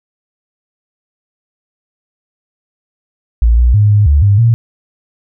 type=tone with pitch steps; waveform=sine; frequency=57.3 / 60.2 / 104.5 / 103.9 / 72.2 / 101 / 116.1 Hz; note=A#1 / B1 / G#2 / G#2 / D2 / G#2 / A#2; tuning=-29 / -44 / +11 / +1 / -29 / -48 / -7 cents; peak=-5 dBFS; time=3.42-4.54 s; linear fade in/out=0 ms; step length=160 ms; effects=none